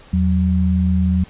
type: tone pair together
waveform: sine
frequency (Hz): 81.98 / 185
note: E2 / F#3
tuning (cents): -9 / 0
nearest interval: octave + major second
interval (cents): 1409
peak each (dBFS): -16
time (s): 0.13-1.24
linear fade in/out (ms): 5
effects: pink hiss -45 dBFS RMS until 1.29 s + resampled to 8000 Hz